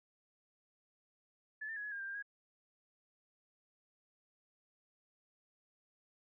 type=tone with pitch steps; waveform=sine; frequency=1725 / 1793 / 1673 / 1693 / 1614 / 1583 / 1595 / 1649 Hz; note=A6 / A6 / G#6 / G#6 / G#6 / G6 / G6 / G#6; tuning=-35 / +32 / +12 / +33 / -50 / +17 / +30 / -13 cents; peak=-40 dBFS; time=1.61-2.226 s; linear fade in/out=10 ms; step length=77 ms; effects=none